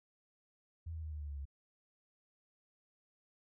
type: tone with pitch steps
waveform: sine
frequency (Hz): 82.41 / 80.06 / 77.78 / 75.57 / 73.42 / 71.33 / 69.3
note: E2 / D#2 / D#2 / D#2 / D2 / D2 / C#2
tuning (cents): 0 / +50 / 0 / -50 / 0 / -50 / 0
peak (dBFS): -40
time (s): 0.86-1.455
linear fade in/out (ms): 10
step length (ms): 85
effects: none